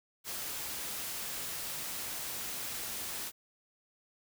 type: noise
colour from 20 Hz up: white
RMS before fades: -39 dBFS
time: 0.24-3.32 s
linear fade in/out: 50 ms
effects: none